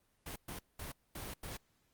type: noise bursts at uneven times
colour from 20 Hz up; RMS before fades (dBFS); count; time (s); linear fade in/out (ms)
pink; -44; 5; 0.26-0.36 / 0.48-0.59 / 0.79-0.92 / 1.15-1.34 / 1.43-1.57; 5
effects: pink hiss -75 dBFS RMS until 1.93 s + Opus 32 kbps